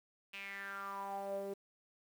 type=tone with band-pass filter sweep; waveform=sawtooth; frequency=197.8 Hz; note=G3; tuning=16 cents sharp; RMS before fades=-43 dBFS; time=0.33-1.54 s; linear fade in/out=10 ms; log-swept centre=2700 to 440 Hz; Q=6.6; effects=10-bit